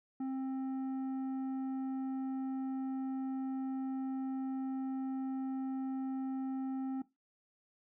sine tone with tanh clipping, 264.6 Hz, C4, 20 cents sharp, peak -36 dBFS, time 0.2-7.02 s, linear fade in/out 5 ms, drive 8 dB, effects noise-tail reverb RT60 0.2 s tail -17 dB re dry

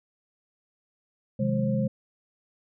sine tone cluster, 129.9 / 158.1 / 178 / 207.4 / 531 Hz, C3 / D#3 / F3 / G#3 / C5, -12 / +28 / +33 / -2 / +25 cents, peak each -28 / -33 / -34 / -26 / -31 dBFS, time 1.39-1.88 s, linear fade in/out 10 ms, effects none

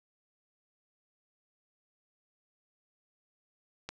click, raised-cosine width 0.2 ms, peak -21 dBFS, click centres 3.89 s, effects none

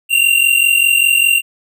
square tone pair together, 2744 / 2789 Hz, F7 / F7, -31 / -3 cents, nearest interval unison, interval 28 cents, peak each -13 / -13 dBFS, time 0.09-1.42 s, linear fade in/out 50 ms, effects none

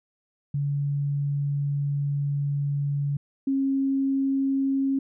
sine tone pair in turn, 142.5 / 271.2 Hz, C#3 / C#4, +48 / -38 cents, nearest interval major seventh, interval 1114 cents, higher second, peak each -23 / -21 dBFS, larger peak second, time 0.54-3.17 / 3.47-4.99 s, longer first, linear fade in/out 5 ms, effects none

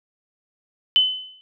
sine tone with exponential decay, 3030 Hz, F#7, 40 cents sharp, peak -10 dBFS, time 0.96-1.41 s, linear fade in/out 0 ms, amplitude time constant 97 ms, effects none

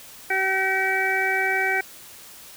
harmonic tone, 382.3 Hz, G4, 43 cents flat, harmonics 1 / 2 / 4 / 5 / 6, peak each -29 / -27 / -25 / -27 / -25 dBFS, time 0.3-1.81 s, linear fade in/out 5 ms, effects white hiss -44 dBFS RMS until 2.56 s

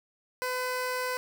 15% pulse tone, 505 Hz, B4, 39 cents sharp, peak -23 dBFS, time 0.42-1.17 s, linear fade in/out 0 ms, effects 10-bit

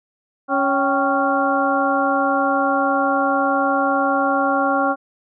harmonic tone with a mistuned harmonic, 277.2 Hz, C#4, in tune, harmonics 1 / 2 / 3 / 4 / 5, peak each -22 / -22 / -21 / -23 / -22 dBFS, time 0.48-4.96 s, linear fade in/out 50 ms, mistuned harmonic 3, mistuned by -100 cents, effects none

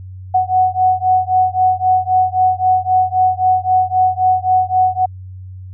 sine beating tone pair, 740 / 743.8 Hz, F#5 / F#5, 0 / +9 cents, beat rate 3.8 Hz, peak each -14 dBFS, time 0.34-5.06 s, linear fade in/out 10 ms, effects added 93 Hz sine -29 dBFS peak until 5.73 s

